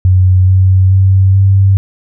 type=tone with pitch steps; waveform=sine; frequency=92.5 / 94.06 / 95.65 / 97.27 Hz; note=F#2 / F#2 / G2 / G2; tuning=0 / +29 / -42 / -13 cents; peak=-4 dBFS; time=0.05-1.77 s; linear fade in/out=0 ms; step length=430 ms; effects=none